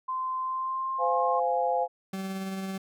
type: tone with pitch glide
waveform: sine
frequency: 1036 to 1066.4 Hz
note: C6 to C6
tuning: -17 to +33 cents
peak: -28 dBFS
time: 0.08-1.4 s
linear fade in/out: 10 ms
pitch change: +50 cents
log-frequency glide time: 0.39-1.14 s
type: chord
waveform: sine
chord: F minor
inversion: second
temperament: equal with one note detuned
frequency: 515.7 / 698.5 / 830.6 Hz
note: C5 / F5 / Ab5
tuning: -25 / 0 / 0 cents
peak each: -28 dBFS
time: 0.98-1.88 s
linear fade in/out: 50 ms
type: tone with tremolo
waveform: 40% pulse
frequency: 191.9 Hz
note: G3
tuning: 37 cents flat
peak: -30 dBFS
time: 2.13-2.78 s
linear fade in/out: 5 ms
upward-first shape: sine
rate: 18 Hz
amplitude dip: 25%
effects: none